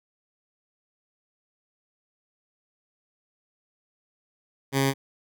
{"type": "tone with notch filter", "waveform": "10% pulse", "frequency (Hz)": 136.2, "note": "C#3", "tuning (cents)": -30, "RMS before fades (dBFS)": -23, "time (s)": [4.72, 4.94], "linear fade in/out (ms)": 50, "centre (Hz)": 630, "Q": 1.8, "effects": []}